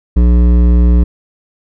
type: tone with hard clipping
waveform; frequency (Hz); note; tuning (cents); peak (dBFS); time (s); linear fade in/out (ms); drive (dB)
sine; 59.8; A#1; +45; -7; 0.16-1.04; 10; 12
effects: none